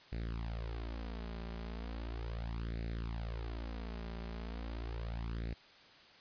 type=tone with flanger; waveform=sawtooth; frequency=56.7 Hz; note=A#1; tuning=47 cents flat; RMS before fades=-41 dBFS; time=0.12-5.54 s; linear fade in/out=5 ms; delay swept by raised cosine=0.46 to 5.06 ms; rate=0.37 Hz; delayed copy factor=+1; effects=white hiss -59 dBFS RMS until 6.2 s + resampled to 11025 Hz